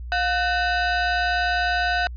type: ring-modulated tone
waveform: 40% pulse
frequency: 1108.7 Hz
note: C#6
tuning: in tune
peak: -16 dBFS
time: 0.12-2.07 s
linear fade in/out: 0 ms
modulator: 398 Hz
effects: added 60 Hz sine -31 dBFS peak until 2.16 s + resampled to 11025 Hz